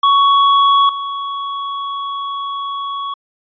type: tone with level steps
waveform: square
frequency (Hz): 1117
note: C#6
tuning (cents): +13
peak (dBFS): -9 / -21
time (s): 0.03-3.14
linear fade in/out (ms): 5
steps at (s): 0.89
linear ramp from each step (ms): 2
effects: resampled to 11025 Hz